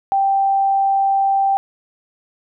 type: tone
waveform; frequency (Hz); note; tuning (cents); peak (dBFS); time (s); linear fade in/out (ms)
sine; 784; G5; 0; -13; 0.12-1.57; 0
effects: none